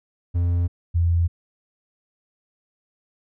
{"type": "tone pair in turn", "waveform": ["triangle", "sine"], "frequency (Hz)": [87, 85.11], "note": ["F2", "F2"], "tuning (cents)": [-6, -44], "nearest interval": "unison", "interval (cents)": 38, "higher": "first", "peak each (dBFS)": -16, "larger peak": "neither", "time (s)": [[0.34, 0.68], [0.94, 1.28]], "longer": "neither", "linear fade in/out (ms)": 20, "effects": []}